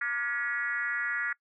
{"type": "tone with frequency modulation", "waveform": "sine", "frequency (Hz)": 1681, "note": "G#6", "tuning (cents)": 20, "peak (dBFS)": -28, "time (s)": [0.01, 1.33], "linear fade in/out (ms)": 5, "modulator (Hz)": 255, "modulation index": 1.4, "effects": ["noise-tail reverb RT60 0.1 s tail -24 dB re dry"]}